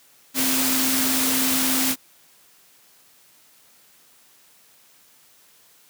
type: tone in noise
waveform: sine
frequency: 261.6 Hz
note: C4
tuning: in tune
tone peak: -25 dBFS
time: 0.34-1.96 s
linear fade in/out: 50 ms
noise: white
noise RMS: -22 dBFS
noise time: 0.34-1.96 s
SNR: -6 dB
effects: white hiss -55 dBFS RMS until 5.89 s + high-pass 100 Hz 12 dB/octave